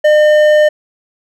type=tone with hard clipping; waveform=sine; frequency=605 Hz; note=D#5; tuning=49 cents flat; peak=-7 dBFS; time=0.04-0.69 s; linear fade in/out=10 ms; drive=8 dB; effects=none